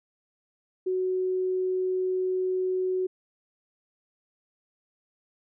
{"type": "tone", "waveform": "sine", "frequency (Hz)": 371, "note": "F#4", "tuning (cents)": 5, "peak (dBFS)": -24, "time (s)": [0.86, 3.07], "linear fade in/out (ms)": 10, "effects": []}